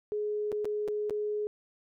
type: tone with dropouts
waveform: sine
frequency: 420 Hz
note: G#4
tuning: 19 cents sharp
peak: -29 dBFS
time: 0.12-1.47 s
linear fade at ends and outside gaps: 0 ms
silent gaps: 0.518-0.526 / 0.646-0.654 / 0.878-0.884 / 1.097-1.107 s
effects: none